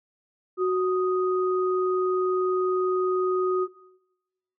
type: tone pair together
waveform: sine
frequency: 370 / 1244.5 Hz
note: F#4 / D#6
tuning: 0 / 0 cents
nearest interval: octave + major sixth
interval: 2100 cents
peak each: -21 / -29 dBFS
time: 0.57-3.68 s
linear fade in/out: 50 ms
effects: noise-tail reverb RT60 1.0 s tail -20 dB re dry